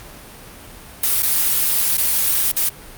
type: noise with dropouts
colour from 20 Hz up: blue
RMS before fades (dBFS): -17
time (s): 1.03-2.69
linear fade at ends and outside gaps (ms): 5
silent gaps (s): 1.224-1.228 / 1.972-1.979 / 2.517-2.565
effects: pink hiss -39 dBFS RMS until 2.97 s + Opus 48 kbps